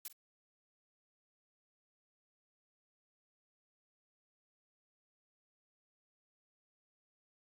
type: noise with echo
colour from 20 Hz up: blue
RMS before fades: -43 dBFS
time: 0.05-0.08 s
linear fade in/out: 2 ms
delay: 48 ms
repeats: 1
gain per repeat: -14 dB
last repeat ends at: 0.128 s
effects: Opus 48 kbps

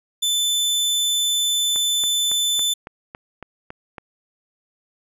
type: tone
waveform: sawtooth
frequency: 3520 Hz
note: A7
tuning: in tune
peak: -15 dBFS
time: 0.22-2.74 s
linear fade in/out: 10 ms
type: click train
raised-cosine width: 0.5 ms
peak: -19 dBFS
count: 9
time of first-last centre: 1.76-3.982 s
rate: 3.6 Hz
effects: resampled to 32000 Hz

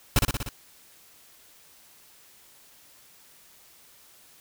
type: noise with echo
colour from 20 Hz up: pink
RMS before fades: -19 dBFS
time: 0.16-0.19 s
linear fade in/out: 2 ms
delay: 60 ms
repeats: 5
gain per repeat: -3 dB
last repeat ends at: 0.49 s
effects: white hiss -55 dBFS RMS until 4.4 s

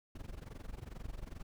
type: noise with amplitude modulation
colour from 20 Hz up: brown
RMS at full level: -42 dBFS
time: 0.15-1.43 s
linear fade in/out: 5 ms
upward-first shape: sine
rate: 22.4 Hz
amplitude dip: 90%
effects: none

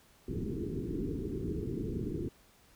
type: low-pass noise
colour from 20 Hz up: white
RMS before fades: -36 dBFS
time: 0.28-2.29 s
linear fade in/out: 5 ms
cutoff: 430 Hz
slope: 96 dB/octave
effects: pink hiss -63 dBFS RMS until 2.75 s

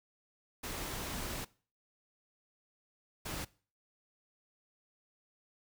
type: noise bursts at uneven times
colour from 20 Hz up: pink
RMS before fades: -40 dBFS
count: 2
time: 0.63-1.45 / 3.25-3.45 s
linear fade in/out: 10 ms
effects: noise-tail reverb RT60 0.4 s tail -21 dB re dry

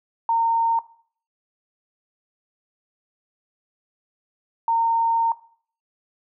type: tone pair in turn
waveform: sine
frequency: 917 / 917 Hz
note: A#5 / A#5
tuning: -29 / -29 cents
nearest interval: unison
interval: 0 cents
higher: neither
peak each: -17 dBFS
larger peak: neither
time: 0.29-0.79 / 4.68-5.32 s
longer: second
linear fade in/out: 2 ms
effects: noise-tail reverb RT60 0.5 s tail -18 dB re dry

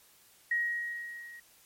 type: tone with level ramp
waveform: sine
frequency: 1892 Hz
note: A#6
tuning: 25 cents sharp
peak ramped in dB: -25 to -46 dBFS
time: 0.51-1.4 s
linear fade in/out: 5 ms
effects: white hiss -61 dBFS RMS until 1.65 s + MP3 64 kbps

